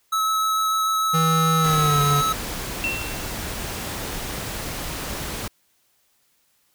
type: tone with vibrato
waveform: square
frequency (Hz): 1296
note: E6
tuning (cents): -30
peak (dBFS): -20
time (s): 0.12-2.33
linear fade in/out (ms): 10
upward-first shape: triangle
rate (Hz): 6.7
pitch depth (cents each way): 10
type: tone with pitch glide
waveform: square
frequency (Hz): 161.6 to 143.97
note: E3 to D3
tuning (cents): -34 to -34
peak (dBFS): -20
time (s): 1.13-2.22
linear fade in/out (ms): 20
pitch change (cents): -200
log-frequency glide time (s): 1.59-2.01
type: noise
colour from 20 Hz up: pink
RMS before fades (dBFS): -30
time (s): 1.64-5.48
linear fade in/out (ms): 5
type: tone with exponential decay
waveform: sine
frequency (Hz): 2706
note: E7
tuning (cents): +45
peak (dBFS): -20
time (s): 2.84-3.44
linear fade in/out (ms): 0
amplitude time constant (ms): 130
effects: white hiss -65 dBFS RMS until 6.74 s